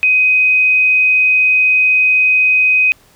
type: tone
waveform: sine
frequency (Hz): 2512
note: D#7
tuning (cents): +16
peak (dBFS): -8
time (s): 0.03-2.92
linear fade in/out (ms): 0
effects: pink hiss -49 dBFS RMS until 3.15 s